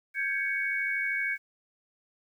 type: tone cluster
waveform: sine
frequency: 1578 / 1671 / 2232 Hz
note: G6 / G#6 / C#7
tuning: +11 / +10 / +11 cents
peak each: -33 / -35 / -29 dBFS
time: 0.14-1.38 s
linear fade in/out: 50 ms
effects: 10-bit